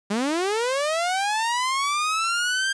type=linear sweep; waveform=sawtooth; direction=up; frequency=194.6 to 1600 Hz; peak=-18 dBFS; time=0.1-2.73 s; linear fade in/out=10 ms; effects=resampled to 22050 Hz + 8-bit